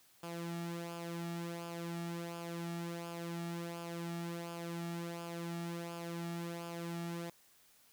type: tone with flanger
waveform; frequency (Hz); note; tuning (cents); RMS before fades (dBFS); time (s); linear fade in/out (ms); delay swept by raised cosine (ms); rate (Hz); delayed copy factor
sawtooth; 169.9; F3; -47; -42; 0.23-7.3; 5; 0.5 to 2; 1.4; -0.6
effects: white hiss -66 dBFS RMS until 7.92 s